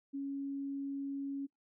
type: tone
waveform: sine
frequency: 277.2 Hz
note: C#4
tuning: in tune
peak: -36 dBFS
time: 0.13-1.47 s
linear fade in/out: 20 ms
effects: noise-tail reverb RT60 0.2 s tail -26 dB re dry